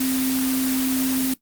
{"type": "tone in noise", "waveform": "sine", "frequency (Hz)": 261.6, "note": "C4", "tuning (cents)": 0, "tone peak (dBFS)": -20, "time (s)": [0, 1.34], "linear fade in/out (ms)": 5, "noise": "white", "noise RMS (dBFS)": -27, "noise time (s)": [0, 1.34], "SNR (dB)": 4, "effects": ["noise-tail reverb RT60 0.1 s tail -17 dB re dry", "Opus 24 kbps"]}